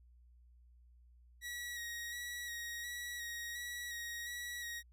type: tone with vibrato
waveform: sawtooth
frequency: 1908 Hz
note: A#6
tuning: 40 cents sharp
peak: -38 dBFS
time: 1.41-4.83 s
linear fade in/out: 50 ms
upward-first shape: square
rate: 1.4 Hz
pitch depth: 21 cents each way
effects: added 60 Hz sine -60 dBFS peak until 4.92 s